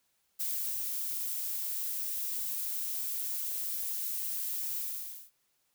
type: noise with ADSR envelope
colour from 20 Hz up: violet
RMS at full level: -33 dBFS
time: 0.39-5.31 s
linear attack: 18 ms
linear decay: 350 ms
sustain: -2 dB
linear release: 510 ms
effects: white hiss -75 dBFS RMS until 5.74 s